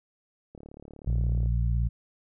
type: click train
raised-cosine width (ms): 2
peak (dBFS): -32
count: 34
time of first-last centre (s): 0.55-1.459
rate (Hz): 36.3
type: harmonic tone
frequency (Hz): 58.1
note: A#1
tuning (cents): -5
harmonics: 1 / 2 / 3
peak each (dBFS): -24 / -28 / -37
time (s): 1.06-1.89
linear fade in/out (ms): 20
effects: none